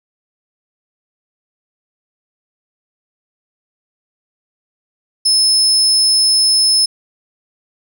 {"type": "tone", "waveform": "35% pulse", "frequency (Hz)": 5220, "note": "E8", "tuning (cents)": -18, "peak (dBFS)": -7, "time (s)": [5.25, 6.86], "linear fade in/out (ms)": 10, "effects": []}